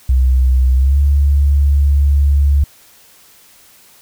sine tone with pitch glide, 64.3 to 70.93 Hz, C2 to C#2, -30 to +40 cents, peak -8 dBFS, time 0.09-2.64 s, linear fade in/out 5 ms, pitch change +170 cents, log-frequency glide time 0.75-0.99 s, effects white hiss -46 dBFS RMS until 4.01 s

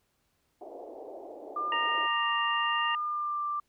white band-pass noise, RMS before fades -44 dBFS, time 0.61-2.07 s, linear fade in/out 5 ms, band 300 to 740 Hz, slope 48 dB/octave
sine tone with vibrato, 1194 Hz, D6, 28 cents sharp, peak -29 dBFS, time 1.56-3.6 s, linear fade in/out 5 ms, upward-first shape sine, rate 0.9 Hz, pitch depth 20 cents each way
harmonic tone, 932.3 Hz, A#5, in tune, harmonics 1 / 2 / 3, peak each -33 / -32 / -32 dBFS, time 1.72-2.95 s, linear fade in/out 2 ms
effects pink hiss -74 dBFS RMS until 3.68 s

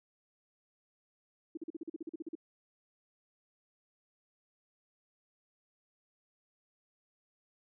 sine tone bursts, 324.4 Hz, E4, 28 cents flat, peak -37 dBFS, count 13, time 1.55-2.353 s, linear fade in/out 5 ms, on 23 ms, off 42 ms, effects none

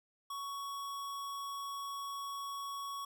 square tone, 1116 Hz, C#6, 11 cents sharp, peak -40 dBFS, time 0.3-3.05 s, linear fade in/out 5 ms, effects none

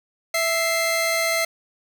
sawtooth tone pair together, 659.3 / 2093 Hz, E5 / C7, 0 / 0 cents, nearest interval octave + minor sixth, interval 2000 cents, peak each -19 dBFS, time 0.34-1.45 s, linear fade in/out 5 ms, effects none

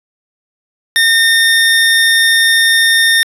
25% pulse tone, 1824 Hz, A#6, 38 cents flat, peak -4 dBFS, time 0.96-3.23 s, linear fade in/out 0 ms, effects resampled to 32000 Hz

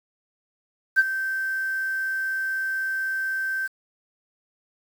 sine tone with ADSR envelope, 1556 Hz, G6, 13 cents flat, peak -10 dBFS, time 0.96-3.68 s, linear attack 31 ms, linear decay 33 ms, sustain -14 dB, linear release 20 ms, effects tanh soft clip ceiling -9 dBFS + 7-bit

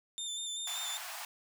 25% pulse tone with vibrato, 3576 Hz, A7, 27 cents sharp, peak -32 dBFS, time 0.18-0.97 s, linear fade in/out 0 ms, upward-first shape square, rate 5.2 Hz, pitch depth 21 cents each way
pink high-pass noise, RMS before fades -43 dBFS, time 0.67-1.25 s, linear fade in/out 2 ms, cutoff 660 Hz, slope 96 dB/octave
effects none

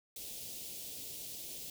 white band-stop noise, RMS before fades -45 dBFS, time 0.16-1.7 s, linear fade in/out 2 ms, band 620 to 2800 Hz, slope 24 dB/octave, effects none

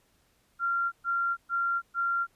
sine tone bursts, 1381 Hz, F6, 20 cents flat, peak -25 dBFS, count 4, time 0.59-2.27 s, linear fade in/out 50 ms, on 330 ms, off 120 ms, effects pink hiss -68 dBFS RMS until 2.35 s + resampled to 32000 Hz

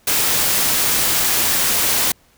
white noise, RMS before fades -17 dBFS, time 0.07-2.12 s, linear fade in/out 5 ms, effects pink hiss -55 dBFS RMS until 2.37 s

